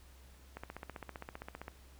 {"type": "click train", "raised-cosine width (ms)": 0.5, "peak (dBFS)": -28, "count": 18, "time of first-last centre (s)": [0.57, 1.681], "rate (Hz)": 15.3, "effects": ["added 65 Hz sine -56 dBFS peak until 1.99 s", "pink hiss -63 dBFS RMS until 1.99 s"]}